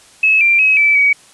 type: tone with pitch steps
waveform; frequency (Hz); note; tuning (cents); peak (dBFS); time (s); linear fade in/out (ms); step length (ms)
sine; 2585 / 2368 / 2554 / 2314 / 2264; E7 / D7 / D#7 / D7 / C#7; -34 / +14 / +45 / -26 / +36; -8; 0.23-1.13; 5; 180
effects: white hiss -45 dBFS RMS until 1.33 s + resampled to 24000 Hz